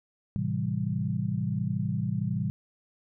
sine chord, A minor seventh, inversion none, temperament equal with one note detuned, 110 / 131.42 / 164.81 / 196 Hz, A2 / C3 / E3 / G3, 0 / +8 / 0 / 0 cents, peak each -32 dBFS, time 0.36-2.5 s, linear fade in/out 0 ms, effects none

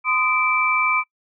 sine tone cluster, 1028 / 1240 / 2332 Hz, C6 / D#6 / D7, -31 / -6 / -13 cents, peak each -23 / -23 / -19 dBFS, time 0.04-1.04 s, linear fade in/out 50 ms, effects noise-tail reverb RT60 0.1 s tail -25 dB re dry

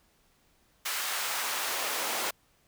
pink noise with high-pass filter sweep, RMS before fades -32 dBFS, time 0.85-2.31 s, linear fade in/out 10 ms, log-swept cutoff 1300 to 530 Hz, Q 0.9, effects pink hiss -67 dBFS RMS until 2.67 s

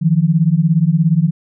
sine beating tone pair, 154.8 / 171.8 Hz, D#3 / F3, -9 / -28 cents, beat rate 17 Hz, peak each -13 dBFS, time 0.01-1.31 s, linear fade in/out 20 ms, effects none

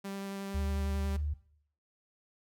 sawtooth tone with vibrato, 196.7 Hz, G3, 6 cents sharp, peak -34 dBFS, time 0.04-1.17 s, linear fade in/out 10 ms, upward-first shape triangle, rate 11 Hz, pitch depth 10 cents each way
sine tone with pitch glide, 73.7 to 74.26 Hz, D2 to D2, +7 to +20 cents, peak -30 dBFS, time 0.54-1.34 s, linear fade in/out 10 ms, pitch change +13 cents, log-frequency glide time 0.93-1.14 s
effects noise-tail reverb RT60 0.6 s tail -17 dB re dry

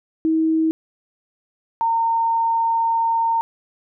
sine tone pair in turn, 320 / 914.8 Hz, D#4 / A#5, +49 / -33 cents, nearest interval octave + tritone, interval 1818 cents, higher second, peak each -15 / -16 dBFS, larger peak first, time 0.25-0.71 / 1.81-3.41 s, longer second, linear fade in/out 0 ms, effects none

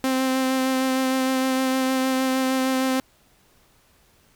sawtooth tone with vibrato, 261.6 Hz, C4, in tune, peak -16 dBFS, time 0.04-3 s, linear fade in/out 0 ms, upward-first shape sine, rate 6.5 Hz, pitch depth 14 cents each way, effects pink hiss -59 dBFS RMS until 4.35 s

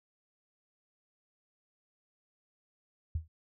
sine tone with exponential decay, 80.2 Hz, E2, 47 cents flat, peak -27 dBFS, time 3.15-3.28 s, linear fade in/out 5 ms, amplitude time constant 28 ms, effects none

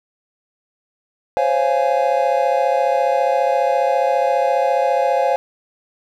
triangle chord, Db major seventh, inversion third, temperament just, 519.7 / 554.4 / 693 / 831.5 Hz, C5 / Db5 / F5 / Ab5, -12 / 0 / -14 / +2 cents, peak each -18 dBFS, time 1.37-5.36 s, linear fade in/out 0 ms, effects none

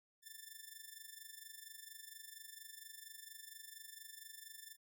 5% pulse tone with amplitude modulation, 1770 Hz, A6, 10 cents sharp, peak -38 dBFS, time 0.22-4.77 s, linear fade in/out 50 ms, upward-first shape sine, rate 24.3 Hz, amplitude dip 75%, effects none

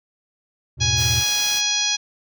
triangle chord, E major, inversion none, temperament equal with one note detuned, 82.41 / 106.31 / 123.47 Hz, E2 / G#2 / B2, 0 / +41 / 0 cents, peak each -24 / -25 / -22 dBFS, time 0.77-1.24 s, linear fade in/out 50 ms
harmonic tone, 830.6 Hz, G#5, in tune, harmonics 1 / 2 / 3 / 4 / 5 / 6 / 7 / 8, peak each -35 / -33 / -28 / -24 / -26 / -28 / -23 / -34 dBFS, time 0.8-1.97 s, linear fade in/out 20 ms
white noise, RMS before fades -32 dBFS, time 0.96-1.62 s, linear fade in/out 50 ms
effects none

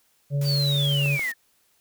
harmonic tone, 142 Hz, C#3, 42 cents sharp, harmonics 1 / 3 / 4, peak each -21 / -42 / -35 dBFS, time 0.3-1.19 s, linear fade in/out 50 ms
white high-pass noise, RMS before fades -39 dBFS, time 0.41-1.32 s, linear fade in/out 5 ms, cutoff 160 Hz, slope 48 dB/octave
sine linear sweep, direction down, 4699 to 1760 Hz, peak -24 dBFS, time 0.44-1.34 s, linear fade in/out 50 ms
clicks, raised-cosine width 1 ms, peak -29 / -27 / -23 dBFS, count 3, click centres 0.756 / 1.059 / 1.194 s
effects white hiss -65 dBFS RMS until 1.8 s

